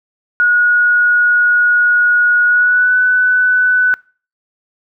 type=tone with pitch glide; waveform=sine; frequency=1451 to 1496.1 Hz; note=F#6 to F#6; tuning=-34 to +19 cents; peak=-8 dBFS; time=0.4-3.94 s; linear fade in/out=0 ms; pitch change=+53 cents; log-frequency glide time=2.46-2.96 s; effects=noise-tail reverb RT60 0.4 s tail -25 dB re dry